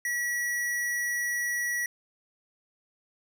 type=tone; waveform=square; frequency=1932 Hz; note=B6; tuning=39 cents flat; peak=-28 dBFS; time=0.05-1.86 s; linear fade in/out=2 ms; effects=none